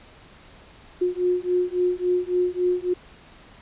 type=beating tone pair; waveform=sine; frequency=357.7 / 361.3 Hz; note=F4 / F#4; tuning=+41 / -41 cents; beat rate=3.6 Hz; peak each=-23 dBFS; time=1.01-2.94 s; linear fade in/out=10 ms; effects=pink hiss -49 dBFS RMS until 3.61 s + resampled to 8000 Hz